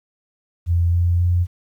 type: tone with pitch steps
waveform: sine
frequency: 85.7 / 86.9 / 88.11 Hz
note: F2 / F2 / F2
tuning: -32 / -8 / +16 cents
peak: -14 dBFS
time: 0.66-1.47 s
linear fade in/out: 50 ms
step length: 270 ms
effects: 9-bit